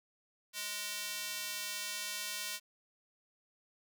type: tone with high-pass filter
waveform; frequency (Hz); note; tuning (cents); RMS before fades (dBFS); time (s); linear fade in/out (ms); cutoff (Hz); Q
square; 207.7; G#3; 0; -40; 0.53-2.6; 50; 2700; 0.64
effects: none